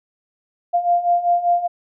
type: beating tone pair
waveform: sine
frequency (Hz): 695 / 700.1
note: F5 / F5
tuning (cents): -9 / +4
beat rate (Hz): 5.1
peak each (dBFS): -20 / -16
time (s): 0.73-1.68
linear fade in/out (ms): 20
effects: none